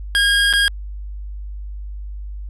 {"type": "tone with dropouts", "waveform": "25% pulse", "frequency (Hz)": 1627, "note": "G#6", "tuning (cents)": -36, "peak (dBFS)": -9, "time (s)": [0.15, 0.68], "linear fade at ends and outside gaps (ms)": 0, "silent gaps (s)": [0.528, 0.536], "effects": ["added 50 Hz sine -27 dBFS peak until 2.49 s", "low-pass 9000 Hz 12 dB/octave"]}